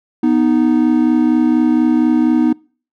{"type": "tone pair together", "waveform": "triangle", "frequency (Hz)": [246.9, 311.1], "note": ["B3", "D#4"], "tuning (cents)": [0, 0], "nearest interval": "major third", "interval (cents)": 400, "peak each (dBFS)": -11, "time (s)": [0.23, 2.53], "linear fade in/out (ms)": 5, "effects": ["noise-tail reverb RT60 0.4 s tail -25 dB re dry"]}